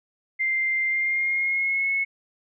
sine tone with pitch glide, 2093 to 2191 Hz, C7 to C#7, 0 to -21 cents, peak -21 dBFS, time 0.39-2.05 s, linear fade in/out 20 ms, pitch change +79 cents, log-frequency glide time 0.88-1.91 s, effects none

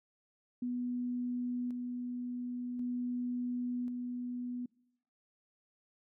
sine tone with tremolo, 245.9 Hz, B3, 7 cents flat, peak -33 dBFS, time 0.62-4.66 s, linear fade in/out 5 ms, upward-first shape square, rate 0.46 Hz, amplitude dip 30%, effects noise-tail reverb RT60 0.9 s tail -26 dB re dry

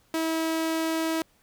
sawtooth tone, 323.3 Hz, E4, 34 cents flat, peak -21 dBFS, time 0.14-1.22 s, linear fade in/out 2 ms, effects pink hiss -64 dBFS RMS until 1.42 s

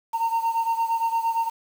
sine beating tone pair, 912 / 920.7 Hz, A#5 / A#5, -38 / -22 cents, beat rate 8.7 Hz, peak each -21 / -24 dBFS, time 0.13-1.5 s, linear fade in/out 20 ms, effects tanh soft clip ceiling -18 dBFS + 7-bit

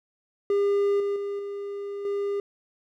triangle tone with level steps, 402.9 Hz, G4, 48 cents sharp, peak -18 / -22 / -26 / -29 / -23 dBFS, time 0.5-2.4 s, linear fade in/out 2 ms, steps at 1 / 1.16 / 1.39 / 2.05 s, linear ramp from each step 2 ms, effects none

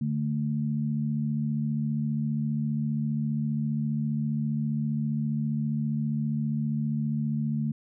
sine tone pair together, 146.44 / 221.4 Hz, D3 / A3, -5 / +11 cents, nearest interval perfect fifth, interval 716 cents, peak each -28 dBFS, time 0.01-7.72 s, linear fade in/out 5 ms, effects none

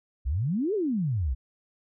sine exponential two-way sweep, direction up then down, 57.1 to 449 to 57.1 Hz, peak -24 dBFS, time 0.25-1.35 s, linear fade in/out 20 ms, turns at 0.74 s, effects none

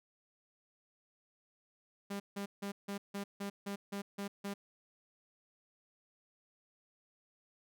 sawtooth tone bursts, 200.2 Hz, G3, 37 cents sharp, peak -34 dBFS, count 10, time 2.1-4.54 s, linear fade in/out 10 ms, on 100 ms, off 160 ms, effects none

